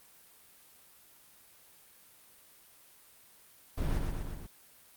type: noise with echo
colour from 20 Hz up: brown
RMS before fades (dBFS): -32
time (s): 3.77-3.99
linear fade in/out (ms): 10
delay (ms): 120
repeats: 4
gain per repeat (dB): -3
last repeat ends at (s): 4.47
effects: white hiss -59 dBFS RMS until 4.96 s + Opus 32 kbps